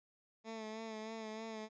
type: tone with vibrato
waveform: 15% pulse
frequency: 220.4 Hz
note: A3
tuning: 3 cents sharp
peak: -37 dBFS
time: 0.44-1.69 s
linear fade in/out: 50 ms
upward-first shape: sine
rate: 3.2 Hz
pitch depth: 35 cents each way
effects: resampled to 16000 Hz